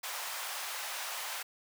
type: high-pass noise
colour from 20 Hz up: pink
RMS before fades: -39 dBFS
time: 0.03-1.43 s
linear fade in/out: 10 ms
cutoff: 730 Hz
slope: 24 dB/octave
effects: none